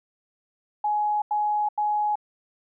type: tone bursts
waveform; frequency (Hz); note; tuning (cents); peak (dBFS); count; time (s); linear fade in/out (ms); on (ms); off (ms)
sine; 839; G#5; +17; -21; 3; 0.84-2.156; 5; 380; 88
effects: none